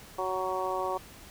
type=harmonic tone; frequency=186.4 Hz; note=F#3; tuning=13 cents sharp; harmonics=2 / 3 / 4 / 5 / 6; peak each=-35 / -35 / -35 / -35 / -35 dBFS; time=0.18-0.98 s; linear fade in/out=10 ms; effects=pink hiss -50 dBFS RMS until 1.3 s